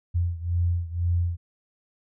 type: beating tone pair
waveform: sine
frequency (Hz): 86 / 88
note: F2 / F2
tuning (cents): -26 / +14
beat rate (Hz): 2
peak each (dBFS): -24 / -27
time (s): 0.14-1.37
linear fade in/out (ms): 20
effects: none